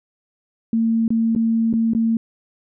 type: tone with dropouts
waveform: sine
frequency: 226.7 Hz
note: A#3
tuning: 48 cents flat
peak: -15 dBFS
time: 0.73-2.17 s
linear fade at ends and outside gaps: 2 ms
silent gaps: 1.08-1.104 / 1.351-1.361 / 1.729-1.737 / 1.935-1.949 s
effects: none